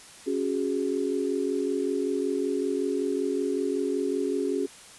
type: chord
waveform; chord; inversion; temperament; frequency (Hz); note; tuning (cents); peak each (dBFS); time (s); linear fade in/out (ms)
sine; C# suspended fourth; none; equal; 277.2 / 370 / 415.3; C#4 / F#4 / G#4; 0 / 0 / 0; -29; 0.26-4.67; 20
effects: white hiss -48 dBFS RMS until 4.98 s + resampled to 24000 Hz